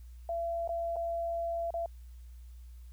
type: tone with dropouts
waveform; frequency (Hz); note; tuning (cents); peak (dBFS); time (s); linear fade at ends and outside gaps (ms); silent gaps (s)
sine; 676; E5; +43; -31; 0.29-1.86; 2; 0.676-0.691 / 0.959-0.965 / 1.706-1.74
effects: added 60 Hz sine -46 dBFS peak until 2.92 s + white hiss -69 dBFS RMS until 2.92 s